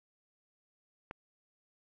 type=click; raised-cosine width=0.5 ms; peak=-26 dBFS; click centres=1.111 s; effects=none